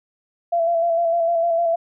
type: tone with vibrato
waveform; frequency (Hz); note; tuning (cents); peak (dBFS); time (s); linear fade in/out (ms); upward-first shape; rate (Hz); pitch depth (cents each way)
sine; 675; E5; +41; -16; 0.52-1.76; 10; square; 6.6; 27
effects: none